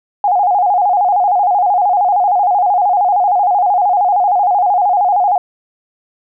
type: tone with vibrato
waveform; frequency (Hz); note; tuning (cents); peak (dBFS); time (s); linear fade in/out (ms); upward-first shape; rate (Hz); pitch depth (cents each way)
sine; 769; G5; -33; -9; 0.24-5.38; 2; square; 13; 110
effects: none